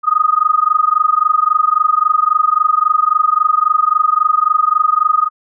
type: tone with amplitude modulation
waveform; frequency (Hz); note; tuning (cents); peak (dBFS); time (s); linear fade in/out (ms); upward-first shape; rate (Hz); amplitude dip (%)
sine; 1244.5; D#6; 0; -6; 0.03-5.3; 50; sine; 23.7; 95
effects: none